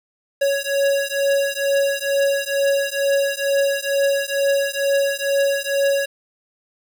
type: beating tone pair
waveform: square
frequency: 555 / 557.2 Hz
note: C#5 / C#5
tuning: +2 / +9 cents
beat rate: 2.2 Hz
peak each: -21 dBFS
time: 0.41-6.06 s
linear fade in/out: 10 ms
effects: 8-bit